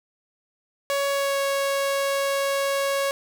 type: tone with pitch glide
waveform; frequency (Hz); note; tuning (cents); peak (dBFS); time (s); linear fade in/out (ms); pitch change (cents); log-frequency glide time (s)
sawtooth; 559 to 553.5; C#5 to C#5; +14 to -3; -18; 0.9-3.11; 0; -17; 1.08-1.39
effects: none